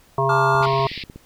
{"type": "harmonic tone", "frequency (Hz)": 135.1, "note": "C#3", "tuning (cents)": -44, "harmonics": [1, 3, 5, 7, 8], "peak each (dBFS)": [-23, -23, -23, -23, -23], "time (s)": [0.18, 0.87], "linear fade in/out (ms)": 2}
{"type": "chord", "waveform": "triangle", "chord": "D minor", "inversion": "second", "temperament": "just", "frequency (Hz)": [881, 1174.7, 1409.6], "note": ["A5", "D6", "F6"], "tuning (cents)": [2, 0, 16], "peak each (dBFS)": -21, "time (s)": [0.29, 0.66], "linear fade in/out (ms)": 5}
{"type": "click train", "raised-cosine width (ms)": 3, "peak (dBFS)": -24, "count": 11, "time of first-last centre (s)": [0.55, 1.16], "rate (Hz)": 16.4}
{"type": "band-pass noise", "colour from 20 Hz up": "pink", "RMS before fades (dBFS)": -33, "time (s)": [0.62, 1.04], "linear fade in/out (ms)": 10, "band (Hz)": [1900, 5000], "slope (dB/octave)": 96}
{"effects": ["pink hiss -54 dBFS RMS until 1.25 s"]}